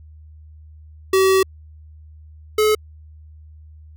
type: tone pair in turn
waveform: square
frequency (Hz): 381.6 / 428.3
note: G4 / A4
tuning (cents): -47 / -47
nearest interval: major second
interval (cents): 200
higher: second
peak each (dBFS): -13 / -14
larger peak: first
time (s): 1.13-1.43 / 2.58-2.75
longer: first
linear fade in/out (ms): 5
effects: added 77 Hz sine -40 dBFS peak until 3.96 s